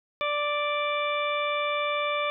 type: harmonic tone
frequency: 587.3 Hz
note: D5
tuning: in tune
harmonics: 1 / 2 / 3 / 4 / 5 / 6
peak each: -29 / -29 / -41 / -31 / -42 / -36 dBFS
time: 0.21-2.3 s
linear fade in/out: 0 ms
effects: none